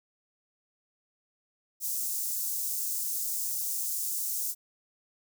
white high-pass noise, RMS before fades -32 dBFS, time 1.8-4.55 s, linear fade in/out 50 ms, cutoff 6100 Hz, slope 24 dB/octave, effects none

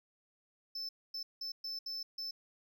triangle tone bursts at uneven times, 5274 Hz, E8, in tune, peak -37 dBFS, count 6, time 0.75-0.89 / 1.14-1.23 / 1.41-1.52 / 1.64-1.79 / 1.86-2.03 / 2.18-2.31 s, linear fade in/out 5 ms, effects none

